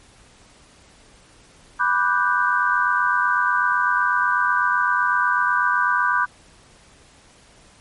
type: chord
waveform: sine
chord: G major seventh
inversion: first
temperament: equal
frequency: 987.8 / 1174.7 / 1480 / 1568 Hz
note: B5 / D6 / F#6 / G6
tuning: 0 / 0 / 0 / 0 cents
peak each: -22 dBFS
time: 1.79-6.26 s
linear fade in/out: 20 ms
effects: pink hiss -51 dBFS RMS until 7.8 s + MP3 48 kbps